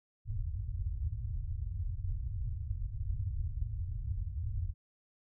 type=low-pass noise; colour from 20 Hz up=white; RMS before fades=-36 dBFS; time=0.25-4.74 s; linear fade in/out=50 ms; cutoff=110 Hz; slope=48 dB/octave; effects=none